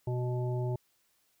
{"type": "harmonic tone", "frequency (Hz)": 124, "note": "B2", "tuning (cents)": 7, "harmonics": [1, 3, 5, 7], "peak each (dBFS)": [-30, -37, -42, -45], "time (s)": [0.07, 0.76], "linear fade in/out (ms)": 5, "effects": ["white hiss -72 dBFS RMS until 1.4 s"]}